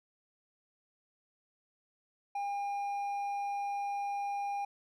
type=tone with hard clipping; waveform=triangle; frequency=806 Hz; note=G5; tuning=48 cents sharp; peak=-34 dBFS; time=2.35-4.65 s; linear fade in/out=5 ms; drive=7 dB; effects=none